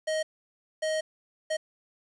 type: tone bursts at uneven times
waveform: square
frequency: 627 Hz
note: D#5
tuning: 13 cents sharp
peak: -27 dBFS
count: 3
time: 0.07-0.23 / 0.82-1.01 / 1.5-1.57 s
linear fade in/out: 10 ms
effects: resampled to 22050 Hz + 9-bit